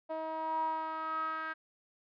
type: tone with band-pass filter sweep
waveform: sawtooth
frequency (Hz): 318.1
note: D#4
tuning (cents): +38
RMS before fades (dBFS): -36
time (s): 0.09-1.54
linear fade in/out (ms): 20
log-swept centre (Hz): 740 to 1500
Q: 8.5
effects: resampled to 11025 Hz